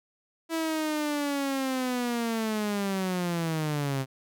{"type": "linear sweep", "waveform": "sawtooth", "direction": "down", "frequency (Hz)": [329.6, 130.81], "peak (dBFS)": -23, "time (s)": [0.49, 4.06], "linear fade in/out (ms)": 50, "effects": []}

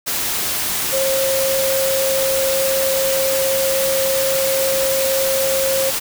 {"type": "tone in noise", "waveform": "sine", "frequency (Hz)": 536, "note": "C5", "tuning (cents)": 42, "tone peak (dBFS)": -17, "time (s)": [0.92, 5.91], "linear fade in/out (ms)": 20, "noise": "white", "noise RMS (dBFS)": -21, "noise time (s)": [0.06, 6], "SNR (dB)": 1, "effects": []}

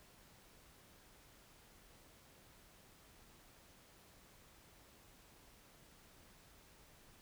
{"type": "silence", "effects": ["pink hiss -64 dBFS RMS until 7.21 s"]}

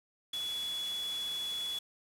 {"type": "tone in noise", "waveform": "sine", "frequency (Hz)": 3400, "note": "G#7", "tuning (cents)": 40, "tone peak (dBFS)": -34, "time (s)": [0.33, 1.79], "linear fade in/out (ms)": 5, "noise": "white", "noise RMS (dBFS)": -45, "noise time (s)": [0.33, 1.79], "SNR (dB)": 8, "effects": ["low-pass 12000 Hz 12 dB/octave"]}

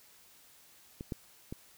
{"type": "clicks", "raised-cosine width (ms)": 3, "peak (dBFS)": [-27, -22, -26], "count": 3, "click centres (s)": [1.009, 1.122, 1.525], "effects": ["white hiss -60 dBFS RMS until 1.77 s"]}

